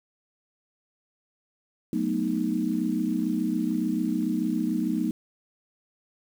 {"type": "chord", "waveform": "sine", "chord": "B dominant seventh", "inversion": "second", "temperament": "equal", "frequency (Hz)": [185, 220, 246.9, 311.1], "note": ["F#3", "A3", "B3", "D#4"], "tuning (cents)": [0, 0, 0, 0], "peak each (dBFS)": [-31, -29, -29, -28], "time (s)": [1.93, 5.11], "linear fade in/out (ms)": 2, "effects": ["8-bit"]}